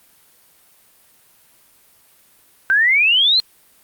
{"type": "exponential sweep", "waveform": "sine", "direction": "up", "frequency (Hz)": [1529, 4248], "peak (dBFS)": -11, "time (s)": [2.7, 3.4], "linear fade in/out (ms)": 0, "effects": ["white hiss -53 dBFS RMS until 3.83 s", "Opus 32 kbps"]}